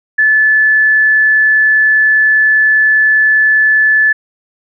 sine tone, 1735 Hz, A6, 25 cents flat, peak -6 dBFS, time 0.18-4.13 s, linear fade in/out 10 ms, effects none

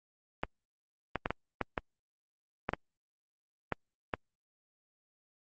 clicks, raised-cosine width 0.5 ms, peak -15 dBFS, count 10, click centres 0.435 / 1.157 / 1.259 / 1.306 / 1.613 / 1.778 / 2.691 / 2.735 / 3.723 / 4.138 s, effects Opus 32 kbps

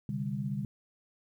sine chord, C suspended second, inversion none, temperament equal with one note detuned, 130.81 / 146.83 / 200.5 Hz, C3 / D3 / G3, 0 / 0 / +39 cents, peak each -36 / -36 / -35 dBFS, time 0.09-0.65 s, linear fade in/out 2 ms, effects 11-bit

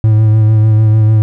triangle tone with vibrato, 108.7 Hz, A2, 21 cents flat, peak -3 dBFS, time 0.04-1.22 s, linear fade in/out 0 ms, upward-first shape sine, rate 6.7 Hz, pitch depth 25 cents each way, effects none

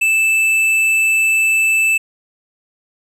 sine tone with tanh clipping, 2637 Hz, E7, in tune, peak -13 dBFS, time 0.01-1.98 s, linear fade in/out 10 ms, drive 10 dB, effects none

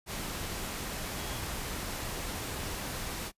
sine tone in noise, 3313 Hz, G#7, 5 cents flat, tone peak -48 dBFS, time 1.15-1.42 s, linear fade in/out 50 ms, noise pink, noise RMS -37 dBFS, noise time 0.06-3.32 s, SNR -14 dB, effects noise-tail reverb RT60 0.1 s tail -22 dB re dry + resampled to 32000 Hz

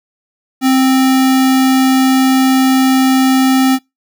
sine tone with sample-and-hold, 262.7 Hz, C4, 7 cents sharp, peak -7 dBFS, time 0.61-3.79 s, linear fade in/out 50 ms, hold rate 1050 Hz, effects noise-tail reverb RT60 0.2 s tail -25 dB re dry

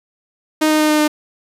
sawtooth tone with pitch steps, 310 / 308 / 306.1 / 304.1 / 302.2 Hz, D#4 / D#4 / D#4 / D#4 / D4, -6 / -17 / -28 / -40 / +50 cents, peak -8 dBFS, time 0.61-1.08 s, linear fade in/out 10 ms, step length 94 ms, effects resampled to 32000 Hz

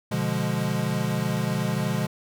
square chord, B diminished seventh, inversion none, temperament equal, 123.47 / 146.83 / 174.61 / 207.7 Hz, B2 / D3 / F3 / Ab3, 0 / 0 / 0 / 0 cents, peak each -30 dBFS, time 0.11-2.07 s, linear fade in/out 10 ms, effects none

